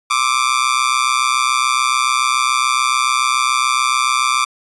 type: tone with amplitude modulation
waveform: sawtooth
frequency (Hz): 1180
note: D6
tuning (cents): +8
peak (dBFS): -6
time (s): 0.1-4.45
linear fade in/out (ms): 10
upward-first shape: sine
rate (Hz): 127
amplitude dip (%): 90
effects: resampled to 24000 Hz